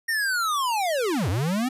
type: linear two-way sweep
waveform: square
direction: down then up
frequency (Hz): 1864.7 to 83.1 to 264.8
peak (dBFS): -23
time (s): 0.08-1.69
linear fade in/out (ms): 10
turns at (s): 1.29
effects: resampled to 32000 Hz